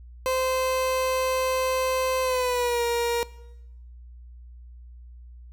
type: tone with pitch glide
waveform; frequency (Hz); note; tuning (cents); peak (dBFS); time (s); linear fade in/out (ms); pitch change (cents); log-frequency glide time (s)
30% pulse; 518 to 472.3; C5 to A#4; -17 to +23; -20; 0.26-3.23; 0; -160; 2.22-2.83
effects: noise-tail reverb RT60 0.9 s tail -20 dB re dry + added 60 Hz sine -42 dBFS peak until 5.52 s